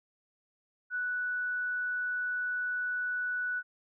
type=tone; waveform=sine; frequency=1480 Hz; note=F#6; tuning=in tune; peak=-30 dBFS; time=0.9-3.63 s; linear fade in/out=50 ms; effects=none

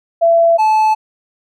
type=tone pair in turn; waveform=sine / triangle; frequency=671 / 867.9 Hz; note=E5 / A5; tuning=+31 / -24 cents; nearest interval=major third; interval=445 cents; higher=second; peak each=-7 dBFS; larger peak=neither; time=0.21-0.58 / 0.58-0.95 s; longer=neither; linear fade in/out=20 ms; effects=none

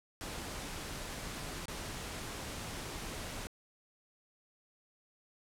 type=noise with dropouts; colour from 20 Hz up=pink; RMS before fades=-42 dBFS; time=0.21-3.47 s; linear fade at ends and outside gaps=0 ms; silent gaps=1.656-1.682 s; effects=low-pass 11000 Hz 12 dB/octave

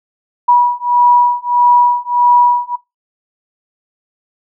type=beating tone pair; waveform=sine; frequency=970 / 971.6 Hz; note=B5 / B5; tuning=-31 / -29 cents; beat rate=1.6 Hz; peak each=-11 dBFS; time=0.48-2.76 s; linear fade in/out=10 ms; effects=noise-tail reverb RT60 0.2 s tail -21 dB re dry

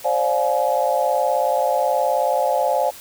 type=chord; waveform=sine; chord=D half-diminished seventh; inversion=third; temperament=just; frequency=528.6 / 587.3 / 704.8 / 845.8 Hz; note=C5 / D5 / F5 / Ab5; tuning=+18 / 0 / +16 / +31 cents; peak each=-22 dBFS; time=0.04-2.91 s; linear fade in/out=20 ms; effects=white hiss -40 dBFS RMS until 3 s

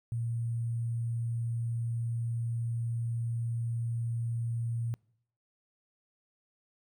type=tone with sample-and-hold; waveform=sine; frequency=116.54 Hz; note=A#2; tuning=in tune; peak=-30 dBFS; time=0.12-4.94 s; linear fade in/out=0 ms; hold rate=8820 Hz; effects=noise-tail reverb RT60 0.7 s tail -26 dB re dry

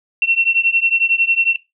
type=beating tone pair; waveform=sine; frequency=2710 / 2721 Hz; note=E7 / F7; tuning=+47 / -46 cents; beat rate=11 Hz; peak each=-16 dBFS; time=0.22-1.56 s; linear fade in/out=2 ms; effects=noise-tail reverb RT60 0.2 s tail -17 dB re dry

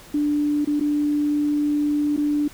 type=tone with dropouts; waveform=sine; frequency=294.4 Hz; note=D4; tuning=4 cents sharp; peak=-18 dBFS; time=0.14-2.48 s; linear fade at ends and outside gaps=5 ms; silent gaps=0.648-0.672 / 0.798-0.808 / 2.165-2.175 s; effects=pink hiss -45 dBFS RMS until 2.53 s

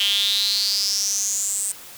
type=tone with high-pass filter sweep; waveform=sawtooth; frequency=200.7 Hz; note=G3; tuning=41 cents sharp; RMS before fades=-22 dBFS; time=0-1.72 s; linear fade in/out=5 ms; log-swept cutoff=3100 to 8500 Hz; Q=8.6; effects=white hiss -41 dBFS RMS until 1.97 s

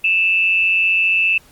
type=tone with amplitude modulation; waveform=sine; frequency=2645 Hz; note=E7; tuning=5 cents sharp; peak=-10 dBFS; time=0.04-1.38 s; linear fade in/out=5 ms; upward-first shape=sine; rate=185 Hz; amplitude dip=55%; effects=pink hiss -49 dBFS RMS until 1.51 s + Opus 24 kbps

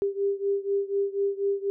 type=beating tone pair; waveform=sine; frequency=396.7 / 400.8 Hz; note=G4 / G4; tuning=+21 / +38 cents; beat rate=4.1 Hz; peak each=-26 / -28 dBFS; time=0.02-1.7 s; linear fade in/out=0 ms; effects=none

